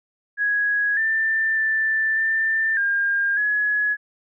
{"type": "tone with pitch steps", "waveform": "sine", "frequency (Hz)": [1664, 1781, 1768, 1784, 1610, 1687], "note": ["G#6", "A6", "A6", "A6", "G6", "G#6"], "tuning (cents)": [3, 21, 8, 23, 46, 27], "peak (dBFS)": -18, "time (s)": [0.37, 3.97], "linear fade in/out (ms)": 50, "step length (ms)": 600, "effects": []}